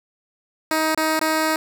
10% pulse tone with dropouts, 315.1 Hz, D#4, 22 cents sharp, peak -10 dBFS, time 0.71-1.56 s, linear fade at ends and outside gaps 1 ms, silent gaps 0.948-0.975 / 1.193-1.213 s, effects none

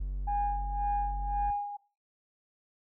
triangle tone, 47.52 Hz, F#1, 47 cents sharp, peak -28 dBFS, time 0-1.51 s, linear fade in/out 10 ms
sine tone with tremolo, 818 Hz, G#5, 26 cents flat, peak -26 dBFS, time 0.27-1.77 s, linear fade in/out 10 ms, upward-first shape sine, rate 1.9 Hz, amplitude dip 70%
effects noise-tail reverb RT60 0.3 s tail -18 dB re dry + tanh soft clip ceiling -21 dBFS

